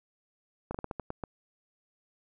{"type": "slowing click train", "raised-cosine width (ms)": 1, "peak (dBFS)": -21, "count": 8, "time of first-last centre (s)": [0.71, 1.238], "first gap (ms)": 35, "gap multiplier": 1.25, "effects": []}